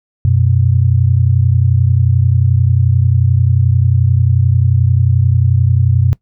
sine tone pair together, 92.15 / 123.47 Hz, F#2 / B2, -7 / 0 cents, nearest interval perfect fourth, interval 507 cents, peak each -11 dBFS, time 0.25-6.13 s, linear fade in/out 0 ms, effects noise-tail reverb RT60 0.1 s tail -20 dB re dry

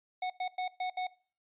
square tone bursts at uneven times, 736 Hz, F#5, 9 cents flat, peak -32 dBFS, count 5, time 0.22-0.3 / 0.4-0.48 / 0.58-0.68 / 0.8-0.9 / 0.97-1.07 s, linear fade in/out 5 ms, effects noise-tail reverb RT60 0.4 s tail -21 dB re dry + resampled to 8000 Hz

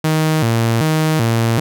sawtooth tone with vibrato, 134.2 Hz, C3, 44 cents sharp, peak -9 dBFS, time 0.04-1.6 s, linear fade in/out 5 ms, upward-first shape square, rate 1.3 Hz, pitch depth 270 cents each way, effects none

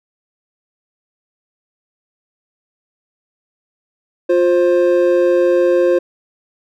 triangle tone pair together, 352.9 / 526.9 Hz, F4 / C5, +18 / +12 cents, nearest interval perfect fifth, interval 694 cents, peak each -11 dBFS, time 4.29-5.99 s, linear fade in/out 10 ms, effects none

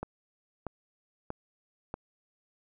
click train, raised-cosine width 1 ms, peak -21 dBFS, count 4, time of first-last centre 0.03-1.941 s, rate 1.57 Hz, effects none

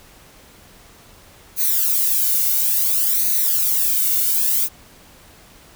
violet noise with flanger, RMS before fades -18 dBFS, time 1.56-4.69 s, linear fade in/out 50 ms, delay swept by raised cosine 0.47 to 1.41 ms, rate 0.58 Hz, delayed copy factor +1, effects pink hiss -47 dBFS RMS until 5.75 s

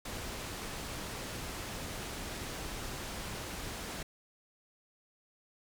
pink low-pass noise, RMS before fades -41 dBFS, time 0.05-4.03 s, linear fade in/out 5 ms, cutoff 11000 Hz, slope 12 dB/octave, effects none

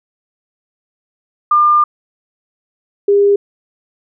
sine tone pair in turn, 1200 / 403.7 Hz, D6 / G#4, +37 / -49 cents, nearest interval octave + perfect fifth, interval 1886 cents, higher first, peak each -7 dBFS, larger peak neither, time 1.51-1.84 / 3.08-3.36 s, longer first, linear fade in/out 5 ms, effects none

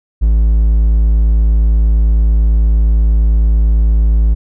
triangle tone, 54.4 Hz, A1, 19 cents flat, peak -5 dBFS, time 0.21-4.35 s, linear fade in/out 20 ms, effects none

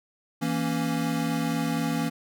square chord, A# diminished, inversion second, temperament equal, 164.81 / 233.1 / 277.2 Hz, E3 / A#3 / C#4, 0 / 0 / 0 cents, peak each -30 dBFS, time 0.41-2.1 s, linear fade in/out 20 ms, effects none

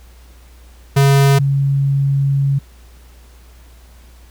square / sine tone pair in turn, 138.59 / 138.59 Hz, C#3 / C#3, 0 / 0 cents, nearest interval unison, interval 0 cents, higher neither, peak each -9 / -12 dBFS, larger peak first, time 0.96-1.39 / 1.39-2.59 s, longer second, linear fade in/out 10 ms, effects added 60 Hz sine -40 dBFS peak until 4.3 s + pink hiss -50 dBFS RMS until 4.3 s

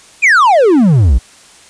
triangle exponential sweep, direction down, 2545 to 52.8 Hz, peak -3 dBFS, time 0.22-1.19 s, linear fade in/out 20 ms, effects white hiss -41 dBFS RMS until 1.69 s + resampled to 22050 Hz

